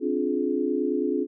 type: chord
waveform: sine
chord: D half-diminished seventh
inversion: third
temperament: just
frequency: 264.3 / 293.7 / 352.4 / 422.9 Hz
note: C4 / D4 / F4 / Ab4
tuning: +18 / 0 / +16 / +31 cents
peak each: -28 dBFS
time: 0-1.27 s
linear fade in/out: 50 ms
effects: none